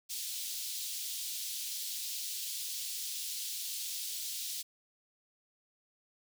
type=high-pass noise; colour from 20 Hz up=pink; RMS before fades=-39 dBFS; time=0.09-4.63 s; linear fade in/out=20 ms; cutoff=3500 Hz; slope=24 dB/octave; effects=none